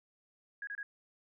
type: tone bursts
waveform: sine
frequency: 1653 Hz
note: G#6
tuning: 9 cents flat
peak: -38 dBFS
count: 3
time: 0.62-0.83 s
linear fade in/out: 2 ms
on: 52 ms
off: 27 ms
effects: none